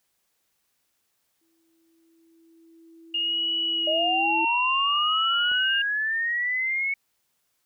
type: tone with exponential growth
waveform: sine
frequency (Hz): 329.4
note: E4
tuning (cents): -1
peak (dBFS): -28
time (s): 1.41-4.45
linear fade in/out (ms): 5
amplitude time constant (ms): 660
type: tone with vibrato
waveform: sine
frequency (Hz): 2834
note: F7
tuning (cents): +25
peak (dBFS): -23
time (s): 3.14-5.82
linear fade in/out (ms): 5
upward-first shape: sine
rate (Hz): 0.57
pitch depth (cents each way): 62
type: linear sweep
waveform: sine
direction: up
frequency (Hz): 606 to 2217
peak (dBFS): -23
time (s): 3.87-6.94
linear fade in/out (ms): 5
type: click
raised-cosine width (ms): 1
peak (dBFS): -30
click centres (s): 5.516
effects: white hiss -73 dBFS RMS until 7.65 s